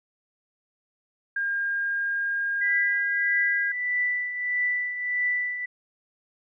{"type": "tone with pitch glide", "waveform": "sine", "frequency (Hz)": [1611, 1623.1], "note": ["G6", "G#6"], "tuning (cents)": [47, -40], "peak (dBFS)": -24, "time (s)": [1.36, 3.72], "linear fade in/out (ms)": 5, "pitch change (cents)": 13, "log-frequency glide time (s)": [1.59, 3.36]}
{"type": "tone with tremolo", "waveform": "sine", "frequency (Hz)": 1977, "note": "B6", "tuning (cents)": 1, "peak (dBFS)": -21, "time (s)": [2.61, 5.66], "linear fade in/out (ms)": 10, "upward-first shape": "triangle", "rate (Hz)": 1.6, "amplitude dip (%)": 65}
{"effects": []}